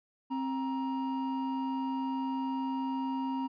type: tone pair together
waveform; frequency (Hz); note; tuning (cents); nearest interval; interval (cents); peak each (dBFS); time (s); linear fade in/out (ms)
triangle; 264.4 / 942.2; C4 / A#5; +18 / +18; octave + minor seventh; 2200; -30 / -34; 0.3-3.48; 20
effects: resampled to 11025 Hz